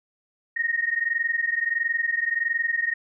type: tone pair together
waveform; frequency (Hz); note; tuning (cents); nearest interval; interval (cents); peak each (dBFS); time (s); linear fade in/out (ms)
sine; 1850 / 1871.5; A#6 / A#6; -14 / +6; unison; 20; -25; 0.56-2.94; 10
effects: none